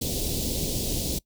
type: band-stop noise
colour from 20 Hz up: pink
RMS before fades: -28 dBFS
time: 0.01-1.19 s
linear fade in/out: 10 ms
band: 540 to 3500 Hz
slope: 24 dB/octave
effects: noise-tail reverb RT60 0.1 s tail -22 dB re dry